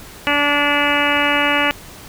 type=harmonic tone; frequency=289.6 Hz; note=D4; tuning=24 cents flat; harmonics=1 / 2 / 3 / 4 / 5 / 6 / 7 / 8 / 9 / 10; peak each=-23 / -23 / -23 / -23 / -23 / -23 / -23 / -23 / -23 / -23 dBFS; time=0.27-1.71 s; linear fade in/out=0 ms; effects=pink hiss -38 dBFS RMS until 2.08 s